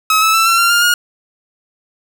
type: tone with pitch steps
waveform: sawtooth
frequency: 1281 / 1304.9 / 1329.2 / 1354 / 1379.3 / 1405 / 1431.2 Hz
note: E6 / E6 / E6 / E6 / F6 / F6 / F6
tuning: -50 / -18 / +14 / +46 / -22 / +10 / +42 cents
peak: -6 dBFS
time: 0.1-0.94 s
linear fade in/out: 2 ms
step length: 120 ms
effects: none